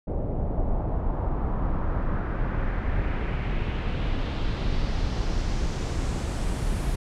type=noise with low-pass filter sweep; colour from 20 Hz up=brown; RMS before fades=-26 dBFS; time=0.07-6.96 s; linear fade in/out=10 ms; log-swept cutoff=580 to 11000 Hz; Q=1.8; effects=none